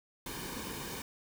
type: noise with comb filter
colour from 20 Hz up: pink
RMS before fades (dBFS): -41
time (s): 0.26-1.02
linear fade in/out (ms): 2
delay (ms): 1.5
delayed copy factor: -0.6
effects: none